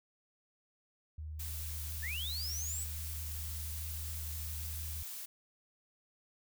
sine tone, 77.3 Hz, D#2, 11 cents flat, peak -40 dBFS, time 1.18-5.03 s, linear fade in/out 5 ms
blue noise, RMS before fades -44 dBFS, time 1.39-5.26 s, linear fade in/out 10 ms
sine linear sweep, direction up, 1661.2 to 8140 Hz, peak -38 dBFS, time 2.02-2.85 s, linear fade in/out 20 ms
effects none

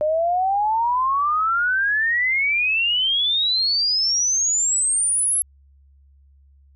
sine exponential sweep, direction up, 598 to 11175 Hz, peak -17 dBFS, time 0.01-5.42 s, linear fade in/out 0 ms, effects added 69 Hz sine -50 dBFS peak until 6.75 s

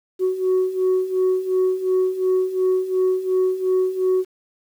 sine beating tone pair, 370 / 372.8 Hz, F#4 / F#4, 0 / +13 cents, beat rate 2.8 Hz, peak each -21 / -17 dBFS, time 0.19-4.25 s, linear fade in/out 50 ms, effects tanh soft clip ceiling -13 dBFS + 8-bit

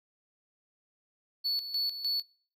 triangle tone with tremolo, 4435 Hz, C#8, in tune, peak -26 dBFS, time 1.44-2.23 s, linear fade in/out 20 ms, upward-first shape square, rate 3.3 Hz, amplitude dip 65%, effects noise-tail reverb RT60 0.5 s tail -26 dB re dry

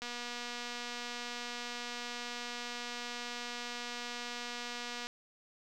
click train, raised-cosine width 0.2 ms, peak -24 dBFS, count 1218, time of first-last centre 0.02-5.07 s, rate 241 Hz, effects none

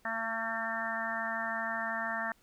harmonic tone, 225.8 Hz, A3, 45 cents sharp, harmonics 1 / 3 / 4 / 5 / 6 / 7 / 8, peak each -44 / -39 / -41 / -42 / -41 / -40 / -36 dBFS, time 0.05-2.32 s, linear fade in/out 2 ms, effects pink hiss -67 dBFS RMS until 2.42 s

